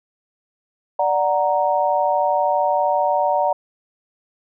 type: chord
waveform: sine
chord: D augmented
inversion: none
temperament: equal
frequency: 587.3 / 740 / 932.3 Hz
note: D5 / F#5 / A#5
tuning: 0 / 0 / 0 cents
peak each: -20 dBFS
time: 0.99-3.53 s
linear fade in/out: 5 ms
effects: none